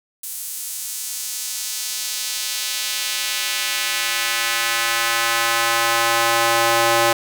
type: tone with high-pass filter sweep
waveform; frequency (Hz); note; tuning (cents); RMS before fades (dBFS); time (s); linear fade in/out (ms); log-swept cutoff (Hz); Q
square; 115.9; A#2; -10; -21; 0.23-7.13; 5; 10000 to 620; 0.94
effects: none